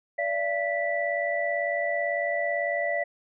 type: tone cluster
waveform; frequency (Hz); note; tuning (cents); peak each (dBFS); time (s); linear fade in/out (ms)
sine; 580 / 678 / 1968; D5 / E5 / B6; -22 / +49 / -7; -29; 0.18-3.04; 10
effects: none